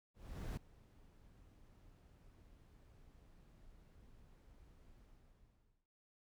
brown noise with ADSR envelope, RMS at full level -41 dBFS, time 0.14-5.87 s, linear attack 430 ms, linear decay 5 ms, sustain -22 dB, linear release 860 ms, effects none

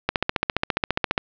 click train, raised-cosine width 0.3 ms, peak -3 dBFS, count 17, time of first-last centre 0.09-1.178 s, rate 14.7 Hz, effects low-pass 4000 Hz 12 dB/octave

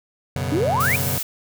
sawtooth chord, F# suspended fourth, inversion none, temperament just, 92.5 / 123.33 / 138.75 Hz, F#2 / B2 / C#3, 0 / -2 / +2 cents, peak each -23 dBFS, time 0.36-1.18 s, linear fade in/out 0 ms
sine exponential sweep, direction up, 277.2 to 2522 Hz, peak -18 dBFS, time 0.52-0.96 s, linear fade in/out 2 ms
blue noise, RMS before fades -26 dBFS, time 0.8-1.23 s, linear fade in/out 5 ms
effects none

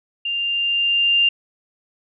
sine tone with level ramp, 2794 Hz, F7, in tune, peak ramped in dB -21 to -12 dBFS, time 0.25-1.29 s, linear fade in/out 5 ms, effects none

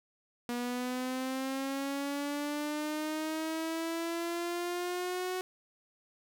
sawtooth linear sweep, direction up, 240.2 to 370 Hz, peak -29 dBFS, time 0.49-5.41 s, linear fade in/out 0 ms, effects none

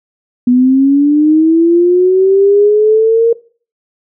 sine linear sweep, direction up, 243.7 to 466.2 Hz, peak -5 dBFS, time 0.47-3.33 s, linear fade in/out 5 ms, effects noise-tail reverb RT60 0.4 s tail -20 dB re dry

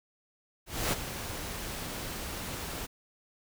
pink noise with ADSR envelope, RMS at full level -28 dBFS, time 0.66-2.87 s, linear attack 260 ms, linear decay 30 ms, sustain -10 dB, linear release 20 ms, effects none

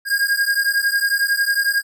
square beating tone pair, 1619 / 1630 Hz, G#6 / G#6, -45 / -33 cents, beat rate 11 Hz, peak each -20 dBFS, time 0.05-1.83 s, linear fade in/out 50 ms, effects none

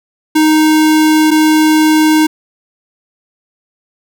square tone pair in turn, 310.8 / 310.8 Hz, D#4 / D#4, -2 / -2 cents, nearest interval unison, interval 0 cents, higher neither, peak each -7 dBFS, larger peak neither, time 0.35-1.31 / 1.31-2.27 s, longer neither, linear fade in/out 10 ms, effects none

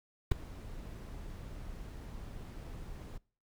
brown noise with ADSR envelope, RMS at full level -24 dBFS, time 0.31-3.18 s, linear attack 8 ms, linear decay 7 ms, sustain -21 dB, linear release 8 ms, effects noise-tail reverb RT60 0.4 s tail -23 dB re dry

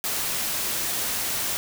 white noise, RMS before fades -27 dBFS, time 0.04-1.57 s, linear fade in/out 0 ms, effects none

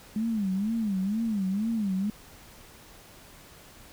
sine tone with vibrato, 207.7 Hz, G#3, in tune, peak -25 dBFS, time 0.16-2.1 s, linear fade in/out 2 ms, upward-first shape sine, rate 2.1 Hz, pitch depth 180 cents each way, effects pink hiss -51 dBFS RMS until 3.92 s

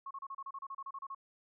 sine tone bursts, 1092 Hz, C#6, 26 cents flat, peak -40 dBFS, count 14, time 0.06-1.148 s, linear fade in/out 5 ms, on 48 ms, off 32 ms, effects none

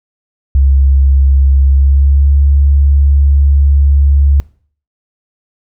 sine tone with pitch glide, 68 to 70.32 Hz, C#2 to C#2, -33 to +25 cents, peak -5 dBFS, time 0.55-4.4 s, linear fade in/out 0 ms, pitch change +58 cents, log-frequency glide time 1.68-2.29 s, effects noise-tail reverb RT60 0.5 s tail -22 dB re dry

